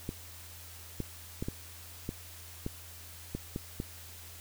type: clicks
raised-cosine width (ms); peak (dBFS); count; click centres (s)
3; -21; 9; 0.091 / 1.003 / 1.425 / 1.485 / 2.091 / 2.664 / 3.35 / 3.561 / 3.801
effects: added 85 Hz sine -51 dBFS peak until 4.4 s + white hiss -50 dBFS RMS until 4.4 s